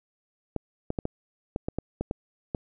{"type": "clicks", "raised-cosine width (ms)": 2, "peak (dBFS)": -15, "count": 10, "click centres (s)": [0.563, 0.904, 0.988, 1.054, 1.561, 1.685, 1.786, 2.01, 2.111, 2.548], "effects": []}